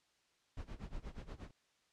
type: noise with tremolo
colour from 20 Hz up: brown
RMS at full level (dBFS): -44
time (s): 0.57-1.51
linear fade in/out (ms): 2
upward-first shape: sine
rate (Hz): 8.4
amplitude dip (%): 90
effects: white hiss -75 dBFS RMS until 1.92 s + low-pass 6000 Hz 12 dB/octave